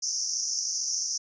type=band-pass noise; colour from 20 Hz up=pink; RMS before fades=-30 dBFS; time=0.02-1.18 s; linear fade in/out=10 ms; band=5300 to 6400 Hz; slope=96 dB/octave; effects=resampled to 16000 Hz